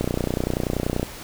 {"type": "click train", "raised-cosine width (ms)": 2, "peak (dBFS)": -9, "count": 32, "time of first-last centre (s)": [0.01, 1.03], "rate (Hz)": 30.4, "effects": ["pink hiss -38 dBFS RMS until 1.23 s"]}